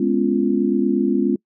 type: chord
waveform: sine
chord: C# dominant seventh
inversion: second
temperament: just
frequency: 207.9 / 249.5 / 277.2 / 346.5 Hz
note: G#3 / B3 / C#4 / E#4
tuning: +2 / +18 / 0 / -14 cents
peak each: -21 dBFS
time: 0-1.36 s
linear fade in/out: 5 ms
effects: noise-tail reverb RT60 0.1 s tail -25 dB re dry